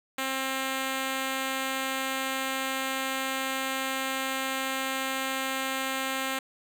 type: tone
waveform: 5% pulse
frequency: 265.8 Hz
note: C4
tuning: 27 cents sharp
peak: -17 dBFS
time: 0.18-6.39 s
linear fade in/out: 5 ms
effects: none